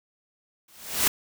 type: noise with exponential growth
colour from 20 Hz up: white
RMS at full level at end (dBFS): -18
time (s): 0.68-1.08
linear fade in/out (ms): 5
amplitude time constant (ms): 86
effects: none

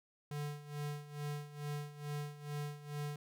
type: tone with tremolo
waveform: square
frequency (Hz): 146.83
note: D3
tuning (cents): 0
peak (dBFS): -38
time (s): 0.31-3.16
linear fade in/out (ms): 2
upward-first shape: sine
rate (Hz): 2.3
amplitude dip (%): 80
effects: none

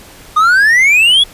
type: exponential sweep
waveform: triangle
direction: up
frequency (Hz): 1209 to 3443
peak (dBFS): -4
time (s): 0.36-1.24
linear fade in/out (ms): 10
effects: pink hiss -37 dBFS RMS until 1.33 s + resampled to 32000 Hz

